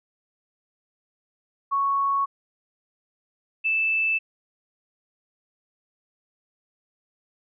sine tone pair in turn, 1108.7 / 2637 Hz, C#6 / E7, 0 / 0 cents, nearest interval octave + minor third, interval 1500 cents, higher second, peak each -20 dBFS, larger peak neither, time 1.71-2.26 / 3.64-4.19 s, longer neither, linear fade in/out 20 ms, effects none

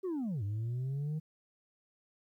sine linear two-way sweep, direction down then up, 392 to 98 to 158.2 Hz, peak -30 dBFS, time 0.03-1.2 s, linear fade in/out 20 ms, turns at 0.43 s, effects tanh soft clip ceiling -32 dBFS + 12-bit

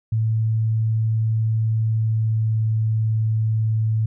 sine tone with pitch glide, 111 to 110.23 Hz, A2 to A2, +16 to +4 cents, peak -17 dBFS, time 0.12-4.06 s, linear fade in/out 5 ms, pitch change -12 cents, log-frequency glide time 1.81-2.63 s, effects none

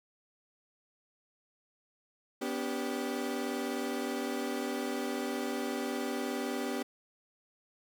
30% pulse chord, G major, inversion first, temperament equal with one note detuned, 246.9 / 286.6 / 392 Hz, B3 / D4 / G4, 0 / -42 / 0 cents, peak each -34 / -35 / -35 dBFS, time 2.41-6.83 s, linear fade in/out 10 ms, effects none

